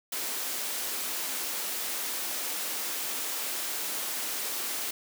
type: high-pass noise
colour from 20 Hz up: white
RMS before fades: -33 dBFS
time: 0.12-4.91 s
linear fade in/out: 5 ms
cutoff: 230 Hz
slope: 24 dB/octave
effects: none